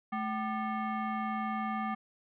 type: tone with frequency modulation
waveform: sine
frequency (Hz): 216.7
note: A3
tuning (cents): -26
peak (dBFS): -31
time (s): 0.12-1.95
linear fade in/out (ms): 10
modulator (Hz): 984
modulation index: 1.3
effects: none